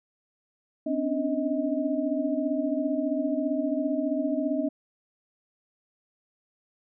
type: tone cluster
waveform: sine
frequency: 256.9 / 279.9 / 294.9 / 630 Hz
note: C4 / C#4 / D4 / D#5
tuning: -32 / +17 / +7 / +21 cents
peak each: -30 dBFS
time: 0.86-4.69 s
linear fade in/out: 10 ms
effects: none